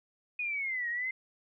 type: linear two-way sweep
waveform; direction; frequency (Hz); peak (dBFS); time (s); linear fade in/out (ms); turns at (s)
sine; down then up; 2489 to 1864.7 to 2092; -31; 0.39-1.11; 5; 0.89
effects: none